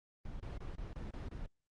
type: noise bursts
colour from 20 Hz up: brown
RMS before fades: -43 dBFS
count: 7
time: 0.25-1.462 s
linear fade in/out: 2 ms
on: 150 ms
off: 27 ms
effects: low-pass 5000 Hz 12 dB/octave + Opus 24 kbps